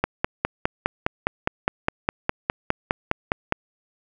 click train, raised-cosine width 0.5 ms, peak -4 dBFS, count 18, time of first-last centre 0.04-3.524 s, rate 4.88 Hz, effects none

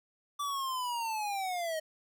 square linear sweep, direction down, 1167 to 620 Hz, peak -33 dBFS, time 0.39-1.8 s, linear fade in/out 10 ms, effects 11-bit

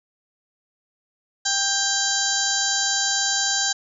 harmonic tone, 791 Hz, G5, 15 cents sharp, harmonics 1 / 2 / 4 / 5 / 6 / 7 / 8 / 9, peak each -31 / -27 / -32 / -27 / -28 / -31 / -27 / -26 dBFS, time 1.45-3.73 s, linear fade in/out 10 ms, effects none

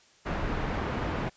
pink low-pass noise, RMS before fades -31 dBFS, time 0.25-1.3 s, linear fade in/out 20 ms, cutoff 1800 Hz, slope 12 dB/octave, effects white hiss -60 dBFS RMS until 1.36 s + resampled to 16000 Hz

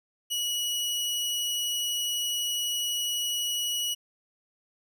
sawtooth tone, 2922 Hz, F#7, 22 cents flat, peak -24 dBFS, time 0.3-3.95 s, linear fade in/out 20 ms, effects none

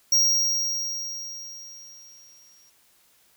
square tone with exponential decay, 5630 Hz, F8, 13 cents sharp, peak -16 dBFS, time 0.12-2.7 s, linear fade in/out 5 ms, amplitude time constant 560 ms, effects white hiss -61 dBFS RMS until 3.36 s

